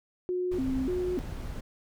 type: tone with vibrato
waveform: sine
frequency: 308.1 Hz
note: D#4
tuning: 17 cents flat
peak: -27 dBFS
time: 0.29-1.19 s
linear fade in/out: 0 ms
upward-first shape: square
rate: 1.7 Hz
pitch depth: 280 cents each way
type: noise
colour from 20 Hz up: brown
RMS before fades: -37 dBFS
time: 0.51-1.61 s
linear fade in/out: 10 ms
effects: none